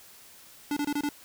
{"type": "tone bursts", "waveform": "square", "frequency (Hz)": 291.1, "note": "D4", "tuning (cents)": -15, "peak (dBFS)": -27, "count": 5, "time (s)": [0.71, 1.09], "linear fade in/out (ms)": 2, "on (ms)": 56, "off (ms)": 25, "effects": ["white hiss -52 dBFS RMS until 1.24 s"]}